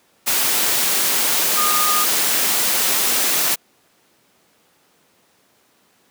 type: tone in noise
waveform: sine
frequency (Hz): 1225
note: D#6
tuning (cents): -27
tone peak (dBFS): -19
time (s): 1.56-2.05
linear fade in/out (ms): 20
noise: white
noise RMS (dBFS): -18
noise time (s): 0.26-3.56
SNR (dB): -4
effects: pink hiss -58 dBFS RMS until 6.1 s + high-pass 200 Hz 12 dB/octave